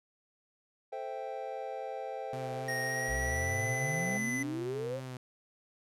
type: chord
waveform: triangle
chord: A minor seventh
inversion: none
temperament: equal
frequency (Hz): 440 / 523.3 / 659.3 / 784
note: A4 / C5 / E5 / G5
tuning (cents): 0 / 0 / 0 / 0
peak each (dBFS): -42 / -39 / -42 / -39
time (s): 0.92-4.18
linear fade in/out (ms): 10
type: tone with vibrato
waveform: sawtooth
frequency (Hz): 128.1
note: C3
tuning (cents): -36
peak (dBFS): -36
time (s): 2.33-5.17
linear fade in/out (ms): 2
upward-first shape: triangle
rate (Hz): 3.8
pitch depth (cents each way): 32
type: tone with pitch glide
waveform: square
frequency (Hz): 1864.7 to 2010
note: A#6 to B6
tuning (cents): 0 to +30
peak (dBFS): -34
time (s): 2.68-4.43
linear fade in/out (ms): 5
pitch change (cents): +130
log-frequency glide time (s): 2.86-3.66
type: exponential sweep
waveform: sine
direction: up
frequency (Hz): 55 to 559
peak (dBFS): -34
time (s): 3.07-5.01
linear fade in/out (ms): 50
effects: low-pass 12000 Hz 12 dB/octave